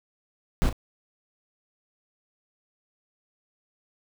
brown noise with echo, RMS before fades -21 dBFS, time 0.62-0.69 s, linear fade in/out 0 ms, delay 37 ms, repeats 1, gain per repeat -10 dB, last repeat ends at 0.727 s, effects none

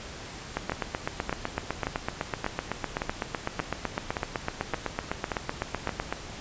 two click trains, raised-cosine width 0.5 ms, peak -13 / -12 dBFS, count 10 / 45, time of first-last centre 0.72-5.892 / 0.57-6.126 s, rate 1.74 / 7.92 Hz, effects pink hiss -41 dBFS RMS until 6.4 s + resampled to 16000 Hz

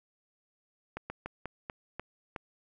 slowing click train, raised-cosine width 0.5 ms, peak -22 dBFS, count 7, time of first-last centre 0.97-2.362 s, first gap 130 ms, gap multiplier 1.23, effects none

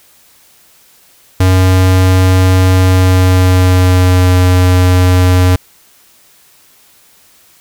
square tone with pitch glide, 92.9 to 91.04 Hz, F#2 to F#2, +7 to -28 cents, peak -6 dBFS, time 1.4-5.56 s, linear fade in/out 5 ms, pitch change -35 cents, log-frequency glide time 2.75-4.36 s, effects white hiss -46 dBFS RMS until 7.6 s

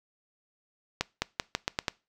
accelerating click train, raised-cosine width 0.2 ms, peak -9 dBFS, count 7, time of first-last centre 1.01-1.882 s, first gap 210 ms, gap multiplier 0.85, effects noise-tail reverb RT60 0.3 s tail -23 dB re dry

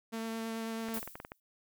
sawtooth tone with vibrato, 225.3 Hz, A3, 41 cents sharp, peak -32 dBFS, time 0.12-1 s, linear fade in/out 20 ms, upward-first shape sine, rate 9.2 Hz, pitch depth 10 cents each way
clicks, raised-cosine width 0.5 ms, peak -27 dBFS, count 8, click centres 0.886 / 0.973 / 1.029 / 1.076 / 1.155 / 1.201 / 1.249 / 1.319 s
violet noise with exponential decay, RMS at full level -37 dBFS, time 0.94-1.4 s, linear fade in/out 1 ms, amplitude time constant 98 ms
effects none

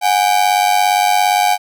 45% pulse ring-modulated tone, 775 Hz, G5, 20 cents flat, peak -8 dBFS, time 0.01-1.58 s, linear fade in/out 50 ms, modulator 48.7 Hz, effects none

